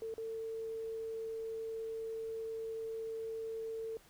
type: tone with dropouts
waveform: sine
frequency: 448.3 Hz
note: A4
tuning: 32 cents sharp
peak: -38 dBFS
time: 0.02-3.97 s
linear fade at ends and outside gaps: 1 ms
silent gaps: 0.14-0.18 s
effects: pink hiss -63 dBFS RMS until 4.09 s